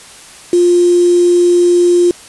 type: tone with quantisation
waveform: sine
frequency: 351.2 Hz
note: F4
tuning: 10 cents sharp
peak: -6 dBFS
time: 0.53-2.11 s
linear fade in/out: 2 ms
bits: 4
effects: white hiss -36 dBFS RMS until 2.28 s + resampled to 24000 Hz